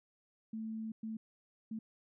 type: tone bursts at uneven times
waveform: sine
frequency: 221 Hz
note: A3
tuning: 8 cents sharp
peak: -38 dBFS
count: 3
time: 0.53-0.92 / 1.03-1.17 / 1.71-1.79 s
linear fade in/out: 5 ms
effects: none